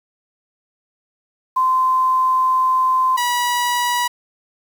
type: tone pair in turn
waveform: sine / sawtooth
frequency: 1034 / 971.6 Hz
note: C6 / B5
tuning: -21 / -29 cents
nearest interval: minor second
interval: 108 cents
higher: first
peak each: -13 dBFS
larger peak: neither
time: 1.56-3.17 / 3.17-4.08 s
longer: first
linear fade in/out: 10 ms
effects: 7-bit